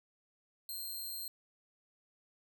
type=tone with amplitude modulation; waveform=5% pulse; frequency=4186 Hz; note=C8; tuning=in tune; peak=-31 dBFS; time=0.69-1.28 s; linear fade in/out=2 ms; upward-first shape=sine; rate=181 Hz; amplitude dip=45%; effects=none